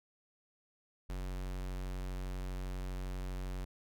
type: tone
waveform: square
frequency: 46.25 Hz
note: F#1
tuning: in tune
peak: -38 dBFS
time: 1.09-3.65 s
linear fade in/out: 10 ms
effects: none